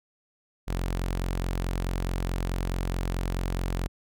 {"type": "tone", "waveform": "sawtooth", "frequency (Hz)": 44.66, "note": "F1", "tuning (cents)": 39, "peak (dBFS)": -23, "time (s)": [0.67, 3.88], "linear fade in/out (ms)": 20, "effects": []}